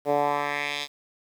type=tone with band-pass filter sweep; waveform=10% pulse; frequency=144.8 Hz; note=D3; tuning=24 cents flat; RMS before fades=-26 dBFS; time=0.05-0.88 s; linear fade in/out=50 ms; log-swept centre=510 to 4200 Hz; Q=1.9; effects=8-bit